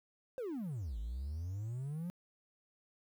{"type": "exponential two-way sweep", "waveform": "triangle", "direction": "down then up", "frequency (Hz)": [540, 51.7, 181.8], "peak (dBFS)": -35, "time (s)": [0.38, 2.1], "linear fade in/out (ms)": 0, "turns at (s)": 0.98, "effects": ["tanh soft clip ceiling -31 dBFS", "11-bit"]}